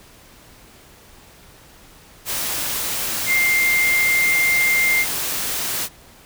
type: tone in noise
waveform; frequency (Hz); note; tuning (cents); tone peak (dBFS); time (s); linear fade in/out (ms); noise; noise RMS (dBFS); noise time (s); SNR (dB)
sine; 2104; C7; +9; -15; 3.26-5.06; 50; white; -24; 2.25-5.89; +6
effects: pink hiss -47 dBFS RMS until 6.25 s